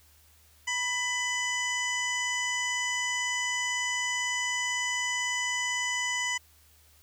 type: harmonic tone with a mistuned harmonic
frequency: 998 Hz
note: B5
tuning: 18 cents sharp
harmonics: 1 / 2 / 3 / 5 / 6 / 7 / 8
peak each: -36 / -30 / -35 / -44 / -39 / -37 / -46 dBFS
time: 0.67-6.38 s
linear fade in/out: 10 ms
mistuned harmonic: 1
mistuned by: -42 cents
effects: added 76 Hz sine -61 dBFS peak until 7.02 s + white hiss -61 dBFS RMS until 7.02 s